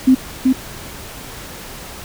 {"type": "tone with echo", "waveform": "sine", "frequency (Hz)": 259.6, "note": "C4", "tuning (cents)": -13, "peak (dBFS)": -6, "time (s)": [0.07, 0.15], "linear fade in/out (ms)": 10, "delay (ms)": 380, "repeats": 1, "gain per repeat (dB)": -3, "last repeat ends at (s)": 0.53, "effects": ["pink hiss -33 dBFS RMS until 2.04 s"]}